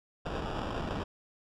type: noise with sample-and-hold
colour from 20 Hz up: pink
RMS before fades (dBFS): -35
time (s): 0.25-1.04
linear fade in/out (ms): 10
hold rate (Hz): 2100
effects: low-pass 4000 Hz 12 dB/octave